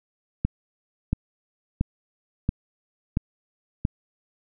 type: click train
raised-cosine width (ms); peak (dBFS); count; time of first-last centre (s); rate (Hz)
5; -9; 6; 0.45-3.851; 1.47
effects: none